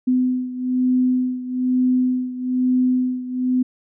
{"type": "beating tone pair", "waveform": "sine", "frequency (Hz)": [253, 254.1], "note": ["B3", "B3"], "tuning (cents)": [42, 49], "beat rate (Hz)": 1.1, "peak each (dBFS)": [-18, -22], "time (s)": [0.07, 3.63], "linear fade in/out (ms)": 10, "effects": []}